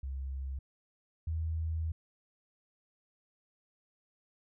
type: tone pair in turn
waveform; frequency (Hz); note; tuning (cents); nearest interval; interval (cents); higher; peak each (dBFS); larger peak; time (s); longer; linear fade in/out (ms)
sine; 67.1 / 80.58; C2 / E2; +44 / -39; minor third; 317; second; -35 / -31; second; 0.03-0.59 / 1.27-1.92; second; 5
effects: none